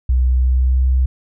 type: tone with pitch glide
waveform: sine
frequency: 63 to 64.36 Hz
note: B1 to C2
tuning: +35 to -28 cents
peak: -11 dBFS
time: 0.09-1.06 s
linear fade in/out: 5 ms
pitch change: +37 cents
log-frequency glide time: 0.27-0.86 s
effects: none